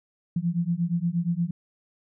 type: beating tone pair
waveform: sine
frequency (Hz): 167.3 / 175.8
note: E3 / F3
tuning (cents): +26 / +12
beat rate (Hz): 8.5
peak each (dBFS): -26 / -26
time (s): 0.36-1.51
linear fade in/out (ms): 5
effects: none